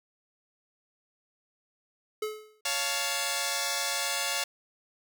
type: tone with exponential decay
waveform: square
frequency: 429.2 Hz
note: A4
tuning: 43 cents flat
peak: -28 dBFS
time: 2.22-2.61 s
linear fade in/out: 5 ms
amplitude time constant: 84 ms
type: chord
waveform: 5% pulse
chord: Db augmented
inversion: none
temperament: equal with one note detuned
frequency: 558.9 / 698.5 / 880 Hz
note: Db5 / F5 / A5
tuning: +14 / 0 / 0 cents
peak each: -21 dBFS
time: 2.65-4.44 s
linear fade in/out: 5 ms
effects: none